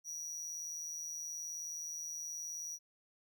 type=tone with amplitude modulation; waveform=square; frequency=5800 Hz; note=F#8; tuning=35 cents flat; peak=-38 dBFS; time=0.04-2.79 s; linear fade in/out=50 ms; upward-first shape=sine; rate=159 Hz; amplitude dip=70%; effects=none